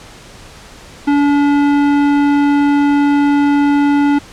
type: tone with tanh clipping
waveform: sine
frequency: 286.8 Hz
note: D4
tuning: 41 cents flat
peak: -11 dBFS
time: 1.07-4.19 s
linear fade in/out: 10 ms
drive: 16 dB
effects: pink hiss -37 dBFS RMS until 4.32 s + low-pass 8000 Hz 12 dB/octave